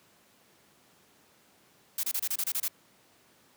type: noise bursts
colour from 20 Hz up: blue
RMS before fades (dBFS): -30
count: 9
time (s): 1.98-2.682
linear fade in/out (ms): 5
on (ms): 54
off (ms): 27
effects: pink hiss -62 dBFS RMS until 3.56 s + high-pass 150 Hz 12 dB/octave